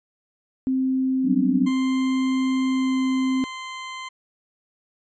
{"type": "tone", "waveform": "sine", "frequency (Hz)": 261.6, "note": "C4", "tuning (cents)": 0, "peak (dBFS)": -19, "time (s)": [0.67, 3.44], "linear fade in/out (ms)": 0}
{"type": "chord", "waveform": "sine", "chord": "G major seventh", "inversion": "third", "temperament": "just", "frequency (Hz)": [183.75, 196, 245, 294], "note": ["F#3", "G3", "B3", "D4"], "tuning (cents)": [-12, 0, -14, 2], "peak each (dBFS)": -26, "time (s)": [1.23, 1.71], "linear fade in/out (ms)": 50}
{"type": "tone with pitch glide", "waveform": "20% pulse", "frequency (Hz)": [1047, 1038.6], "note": ["C6", "C6"], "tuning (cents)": [1, -13], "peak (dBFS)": -27, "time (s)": [1.66, 4.09], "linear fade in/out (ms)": 10, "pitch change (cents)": -14, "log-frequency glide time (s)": [2.67, 2.99]}
{"effects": ["resampled to 16000 Hz"]}